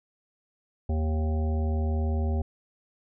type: harmonic tone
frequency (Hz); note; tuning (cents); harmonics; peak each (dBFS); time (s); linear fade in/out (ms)
78.2; D#2; +9; 1 / 3 / 5 / 7 / 9 / 10; -24 / -34 / -38 / -41 / -43 / -44; 0.89-2.42; 5
effects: none